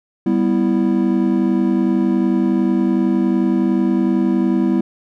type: chord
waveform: triangle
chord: E minor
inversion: first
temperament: equal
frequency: 196 / 246.9 / 329.6 Hz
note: G3 / B3 / E4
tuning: 0 / 0 / 0 cents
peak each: -16 dBFS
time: 0.26-4.81 s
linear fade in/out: 5 ms
effects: none

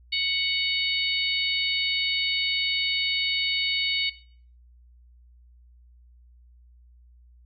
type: harmonic tone with a mistuned harmonic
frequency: 740 Hz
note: F#5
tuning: in tune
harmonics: 3 / 4 / 5 / 6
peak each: -29 / -29 / -29 / -29 dBFS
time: 0.12-4.1 s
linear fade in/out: 10 ms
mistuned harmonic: 5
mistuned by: +19 cents
effects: noise-tail reverb RT60 0.5 s tail -17 dB re dry + added 60 Hz sine -51 dBFS peak until 7.45 s

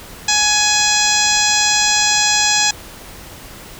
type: harmonic tone with a mistuned harmonic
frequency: 839 Hz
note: G#5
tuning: 17 cents sharp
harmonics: 1 / 2 / 3 / 4 / 5 / 6 / 7 / 8 / 9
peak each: -21 / -21 / -21 / -21 / -21 / -21 / -21 / -21 / -21 dBFS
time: 0.28-2.71 s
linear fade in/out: 5 ms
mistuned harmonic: 5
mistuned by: -34 cents
effects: pink hiss -36 dBFS RMS until 3.79 s

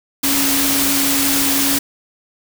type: tone in noise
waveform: sine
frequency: 277.2 Hz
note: C#4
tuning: in tune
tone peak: -20 dBFS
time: 0.23-1.79 s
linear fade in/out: 10 ms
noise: white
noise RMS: -17 dBFS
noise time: 0.23-1.79 s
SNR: -6 dB
effects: none

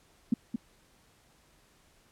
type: tone with echo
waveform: sine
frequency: 232.3 Hz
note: A#3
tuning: 6 cents flat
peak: -20 dBFS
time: 0.32-0.34 s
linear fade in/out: 5 ms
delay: 220 ms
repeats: 1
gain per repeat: -7 dB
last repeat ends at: 0.56 s
effects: pink hiss -64 dBFS RMS until 2.11 s + low-pass 12000 Hz 12 dB/octave

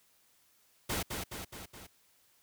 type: noise with echo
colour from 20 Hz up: pink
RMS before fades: -34 dBFS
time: 0.89-1.03 s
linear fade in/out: 10 ms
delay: 210 ms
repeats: 4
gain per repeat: -4 dB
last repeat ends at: 1.87 s
effects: white hiss -68 dBFS RMS until 2.42 s

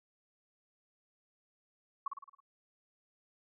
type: tone with echo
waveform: sine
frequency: 1108.7 Hz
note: C#6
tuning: in tune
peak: -31 dBFS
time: 2.06-2.08 s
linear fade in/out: 5 ms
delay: 54 ms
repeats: 6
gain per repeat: -5 dB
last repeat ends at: 2.404 s
effects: none

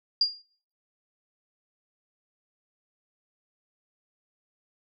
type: tone with exponential decay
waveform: sine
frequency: 4810 Hz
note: D8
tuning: 41 cents sharp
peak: -16 dBFS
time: 0.21-0.42 s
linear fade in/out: 5 ms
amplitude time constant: 44 ms
effects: noise-tail reverb RT60 0.5 s tail -22 dB re dry

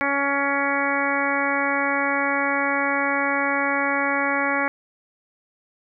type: harmonic tone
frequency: 280 Hz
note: C#4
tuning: 18 cents sharp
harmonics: 1 / 2 / 3 / 4 / 5 / 6 / 7 / 8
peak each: -28 / -28 / -28 / -28 / -28 / -28 / -28 / -28 dBFS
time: 0.01-4.68 s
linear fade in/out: 0 ms
effects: none

